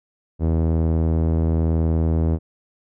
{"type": "tone with low-pass filter", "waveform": "sawtooth", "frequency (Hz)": 81, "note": "E2", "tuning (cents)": -30, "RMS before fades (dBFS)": -19, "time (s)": [0.39, 2.39], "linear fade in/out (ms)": 50, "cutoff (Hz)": 490, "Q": 0.83, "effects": []}